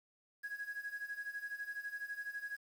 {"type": "tone with tremolo", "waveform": "triangle", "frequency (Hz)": 1661.2, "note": "G#6", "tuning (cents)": 0, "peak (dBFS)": -34, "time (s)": [0.43, 2.57], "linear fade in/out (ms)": 20, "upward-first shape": "sine", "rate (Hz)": 12, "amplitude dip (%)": 85, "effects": ["tanh soft clip ceiling -36 dBFS", "10-bit"]}